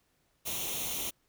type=noise with comb filter; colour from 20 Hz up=white; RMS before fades=-35 dBFS; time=0.45-1.11 s; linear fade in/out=20 ms; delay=0.31 ms; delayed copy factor=+0.7; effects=pink hiss -73 dBFS RMS until 1.28 s